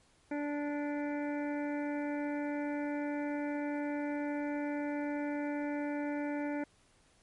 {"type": "harmonic tone", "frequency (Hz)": 291.7, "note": "D4", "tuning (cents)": -12, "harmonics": [1, 2, 3, 5, 6, 7, 8], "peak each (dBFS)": [-34, -40, -44, -48, -50, -51, -52], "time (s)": [0.31, 6.64], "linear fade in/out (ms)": 5, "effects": ["pink hiss -67 dBFS RMS until 7.22 s", "MP3 48 kbps"]}